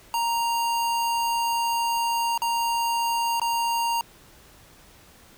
square tone with dropouts, 932.3 Hz, A#5, in tune, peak -23 dBFS, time 0.14-4.01 s, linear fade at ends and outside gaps 1 ms, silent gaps 2.377-2.419 / 3.398-3.416 s, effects pink hiss -52 dBFS RMS until 5.37 s

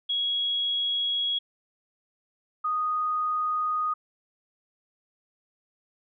sine tone pair in turn, 3322 / 1240.4 Hz, G#7 / D#6, 0 / -6 cents, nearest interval octave + perfect fourth, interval 1706 cents, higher first, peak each -24 dBFS, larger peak neither, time 0.09-1.39 / 2.64-3.94 s, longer neither, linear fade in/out 10 ms, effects none

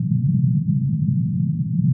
pink band-pass noise, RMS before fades -19 dBFS, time 0-1.93 s, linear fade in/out 10 ms, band 120 to 190 Hz, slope 48 dB/octave, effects none

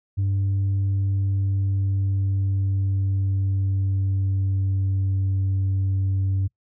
sine tone with pitch glide, 98 to 96.26 Hz, G2 to G2, 0 to -31 cents, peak -17 dBFS, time 0.17-6.48 s, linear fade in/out 20 ms, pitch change -31 cents, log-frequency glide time 0.83-5.34 s, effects noise-tail reverb RT60 0.1 s tail -24 dB re dry + tanh soft clip ceiling -18 dBFS

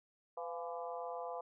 harmonic tone with a mistuned harmonic, 168 Hz, E3, 33 cents sharp, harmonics 3 / 4 / 5 / 6 / 7, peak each -44 / -44 / -48 / -48 / -52 dBFS, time 0.37-1.41 s, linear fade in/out 5 ms, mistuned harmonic 4, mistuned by +52 cents, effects none

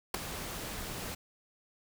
pink noise with ADSR envelope, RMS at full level -27 dBFS, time 0.14-1.15 s, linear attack 5 ms, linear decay 6 ms, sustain -13 dB, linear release 9 ms, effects none

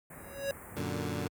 pink band-stop noise, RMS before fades -47 dBFS, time 0.1-0.81 s, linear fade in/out 5 ms, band 2200 to 8200 Hz, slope 48 dB/octave
square tone with exponential growth, 554.4 Hz, C#5, in tune, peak -29 dBFS, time 0.13-0.51 s, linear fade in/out 1 ms, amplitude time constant 81 ms
15% pulse chord, Gb augmented, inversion none, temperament equal, 92.5 / 116.54 / 146.83 Hz, Gb2 / Bb2 / D3, 0 / 0 / 0 cents, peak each -30 / -32 / -31 dBFS, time 0.76-1.28 s, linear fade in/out 10 ms
effects high-pass 60 Hz 12 dB/octave

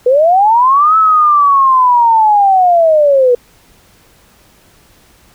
sine linear two-way sweep, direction up then down, 478.9 to 1311 to 478.9 Hz, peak -5 dBFS, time 0.06-3.35 s, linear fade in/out 5 ms, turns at 0.97 s, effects pink hiss -47 dBFS RMS until 5.34 s

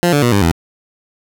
15% pulse tone with pitch steps, 174.61 / 145.14 / 120.65 / 100.29 / 83.36 Hz, F3 / D3 / B2 / G2 / E2, 0 / -20 / -40 / +40 / +20 cents, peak -4 dBFS, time 0.03-0.515 s, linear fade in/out 0 ms, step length 97 ms, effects none

